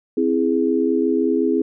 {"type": "chord", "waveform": "sine", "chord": "C augmented", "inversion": "none", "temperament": "equal", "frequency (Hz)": [261.6, 329.6, 415.3], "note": ["C4", "E4", "G#4"], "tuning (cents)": [0, 0, 0], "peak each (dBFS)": -20, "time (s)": [0.17, 1.62], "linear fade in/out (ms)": 5, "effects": []}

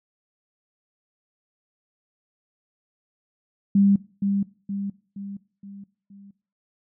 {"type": "tone with echo", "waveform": "sine", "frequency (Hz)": 198.9, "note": "G3", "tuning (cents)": 25, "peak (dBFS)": -14, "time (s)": [3.75, 3.96], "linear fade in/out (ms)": 5, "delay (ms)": 470, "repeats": 5, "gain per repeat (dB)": -6, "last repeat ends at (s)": 6.31, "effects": ["noise-tail reverb RT60 0.4 s tail -20 dB re dry"]}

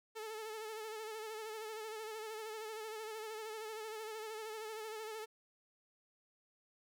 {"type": "tone with vibrato", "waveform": "sawtooth", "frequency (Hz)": 436.3, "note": "A4", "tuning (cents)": -15, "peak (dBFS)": -39, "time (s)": [0.15, 5.26], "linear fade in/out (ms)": 20, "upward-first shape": "sine", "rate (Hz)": 13, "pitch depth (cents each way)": 47, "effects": []}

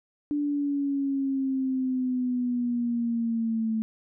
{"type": "exponential sweep", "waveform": "sine", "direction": "down", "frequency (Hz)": [293.7, 220], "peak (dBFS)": -24, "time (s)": [0.31, 3.82], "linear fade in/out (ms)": 0, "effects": []}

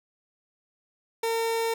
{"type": "tone", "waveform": "30% pulse", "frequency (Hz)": 455.8, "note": "A#4", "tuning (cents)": -39, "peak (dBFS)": -22, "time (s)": [1.23, 1.74], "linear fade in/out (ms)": 5, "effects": []}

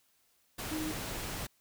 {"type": "tone in noise", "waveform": "sine", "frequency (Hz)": 311.1, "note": "D#4", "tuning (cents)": 0, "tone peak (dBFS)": -34, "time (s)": [0.71, 0.92], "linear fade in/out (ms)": 10, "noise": "pink", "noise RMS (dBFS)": -39, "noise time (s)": [0.58, 1.47], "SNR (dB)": 2, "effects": ["white hiss -71 dBFS RMS until 1.6 s"]}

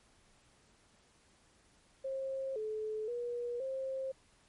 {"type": "tone with pitch steps", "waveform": "sine", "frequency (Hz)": [535, 432.1, 480.8, 531], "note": ["C5", "A4", "B4", "C5"], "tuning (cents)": [38, -31, -46, 25], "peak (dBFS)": -35, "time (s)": [2.04, 4.12], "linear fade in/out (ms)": 10, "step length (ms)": 520, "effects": ["pink hiss -67 dBFS RMS until 4.48 s", "MP3 48 kbps"]}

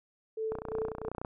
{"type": "tone with tremolo", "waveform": "sine", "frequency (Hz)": 440.8, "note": "A4", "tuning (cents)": 3, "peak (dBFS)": -30, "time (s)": [0.37, 1.09], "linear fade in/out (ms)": 5, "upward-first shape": "sine", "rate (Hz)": 2.9, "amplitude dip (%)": 95}
{"type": "click train", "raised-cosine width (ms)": 1, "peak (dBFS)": -23, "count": 23, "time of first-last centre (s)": [0.52, 1.248], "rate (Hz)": 30.2}
{"effects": []}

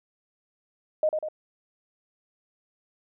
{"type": "tone with echo", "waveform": "sine", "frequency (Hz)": 619, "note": "D#5", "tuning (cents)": -9, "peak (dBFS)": -19, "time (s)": [1.03, 1.09], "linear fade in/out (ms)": 2, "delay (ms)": 98, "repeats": 2, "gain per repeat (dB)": -5, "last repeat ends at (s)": 1.286, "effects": []}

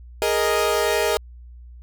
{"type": "chord", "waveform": "sawtooth", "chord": "Ab suspended second", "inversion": "none", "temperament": "equal", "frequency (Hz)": [415.3, 466.2, 622.3], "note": ["Ab4", "Bb4", "Eb5"], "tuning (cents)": [0, 0, 0], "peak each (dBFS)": -19, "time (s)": [0.22, 1.17], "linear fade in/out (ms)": 0, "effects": ["added 60 Hz sine -39 dBFS peak until 1.82 s"]}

